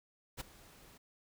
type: noise with ADSR envelope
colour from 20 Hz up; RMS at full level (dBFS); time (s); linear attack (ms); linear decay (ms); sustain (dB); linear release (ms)
pink; -40; 0.37-0.98; 34; 14; -19; 12
effects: none